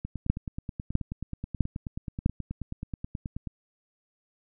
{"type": "two click trains", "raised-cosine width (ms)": 5, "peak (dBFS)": [-21, -9], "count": [33, 4], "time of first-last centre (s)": [[0.05, 3.472], [0.3, 2.261]], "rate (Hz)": [9.35, 1.53], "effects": []}